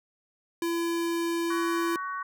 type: tone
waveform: square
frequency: 337.4 Hz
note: E4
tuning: 40 cents sharp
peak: -27 dBFS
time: 0.62-1.96 s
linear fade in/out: 2 ms
type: harmonic tone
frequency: 374.3 Hz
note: F#4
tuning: 20 cents sharp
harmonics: 3 / 4 / 5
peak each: -32 / -37 / -43 dBFS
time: 1.5-2.23 s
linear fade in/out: 5 ms
effects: none